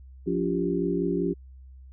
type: tone cluster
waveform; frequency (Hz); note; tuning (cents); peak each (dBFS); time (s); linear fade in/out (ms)
sine; 176.6 / 283.3 / 349 / 393.8; F3 / C#4 / F4 / G4; +20 / +38 / -1 / +8; -29; 0.26-1.34; 20
effects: added 65 Hz sine -44 dBFS peak until 1.92 s